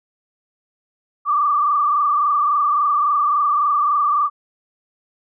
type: tone with frequency modulation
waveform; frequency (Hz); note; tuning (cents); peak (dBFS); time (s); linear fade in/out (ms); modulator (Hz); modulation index
sine; 1174.7; D6; 0; -14; 1.25-4.3; 50; 23.6; 1.9
effects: none